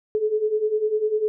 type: beating tone pair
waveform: sine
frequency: 421.4 / 431.4 Hz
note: G#4 / A4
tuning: +25 / -34 cents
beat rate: 10 Hz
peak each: -25 / -21 dBFS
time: 0.15-1.28 s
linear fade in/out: 0 ms
effects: none